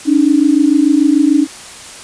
sine tone pair together, 280.8 / 307.6 Hz, C#4 / D#4, +22 / -20 cents, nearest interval major second, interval 158 cents, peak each -10 dBFS, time 0.05-1.47 s, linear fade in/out 50 ms, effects white hiss -32 dBFS RMS until 2.03 s + resampled to 22050 Hz

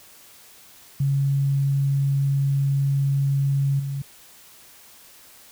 sine tone with level steps, 138.59 Hz, C#3, in tune, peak -18 / -25 dBFS, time 1-4.02 s, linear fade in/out 5 ms, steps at 3.79 s, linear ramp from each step 10 ms, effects white hiss -49 dBFS RMS until 5.51 s

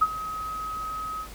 sine tone with ADSR envelope, 1270 Hz, D#6, 35 cents sharp, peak -14 dBFS, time 0.01-1.28 s, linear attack 13 ms, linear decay 41 ms, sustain -16 dB, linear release 75 ms, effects added 50 Hz sine -45 dBFS peak until 1.34 s + pink hiss -45 dBFS RMS until 1.34 s

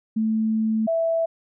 sine tone pair in turn, 220 / 659.3 Hz, A3 / E5, 0 / 0 cents, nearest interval octave + perfect fifth, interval 1900 cents, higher second, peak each -19 dBFS, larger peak neither, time 0.16-0.87 / 0.87-1.26 s, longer first, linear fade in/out 10 ms, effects none

